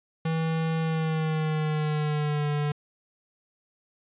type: tone with pitch glide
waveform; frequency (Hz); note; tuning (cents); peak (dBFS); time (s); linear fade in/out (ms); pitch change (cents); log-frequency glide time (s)
square; 161.7 to 147.43; E3 to D3; -33 to +7; -25; 0.25-2.72; 5; -160; 0.8-2.48
effects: resampled to 8000 Hz + 10-bit